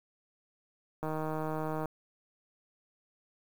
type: click train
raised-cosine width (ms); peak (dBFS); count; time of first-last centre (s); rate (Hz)
1; -22; 130; 1.03-1.857; 156
effects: 8-bit